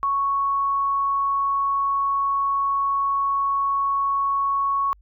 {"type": "tone", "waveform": "sine", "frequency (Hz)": 1108.7, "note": "C#6", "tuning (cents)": 0, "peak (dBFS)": -19, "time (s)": [0.03, 4.93], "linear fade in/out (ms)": 0, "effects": ["added 50 Hz sine -50 dBFS peak until 5.01 s"]}